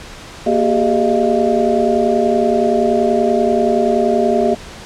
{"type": "tone cluster", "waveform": "sine", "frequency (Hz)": [234.8, 383.4, 413.9, 615, 685], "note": ["A#3", "G4", "G#4", "D#5", "F5"], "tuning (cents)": [13, -38, -6, -20, -34], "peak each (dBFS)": -18, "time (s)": [0.46, 4.55], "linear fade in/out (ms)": 10, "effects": ["pink hiss -34 dBFS RMS until 4.85 s", "low-pass 7000 Hz 12 dB/octave"]}